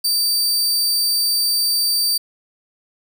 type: tone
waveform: sawtooth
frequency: 4641 Hz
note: D8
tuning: 21 cents flat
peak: -13 dBFS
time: 0.04-2.18 s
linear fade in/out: 10 ms
effects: 9-bit